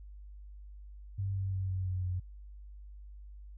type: tone with pitch steps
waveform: sine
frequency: 98 / 96.48 / 94.99 / 93.52 / 92.07 / 90.65 Hz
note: G2 / G2 / F#2 / F#2 / F#2 / F#2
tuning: 0 / -27 / +46 / +19 / -8 / -35 cents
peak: -31 dBFS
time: 1.18-2.2 s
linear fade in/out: 10 ms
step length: 170 ms
effects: added 50 Hz sine -46 dBFS peak until 3.57 s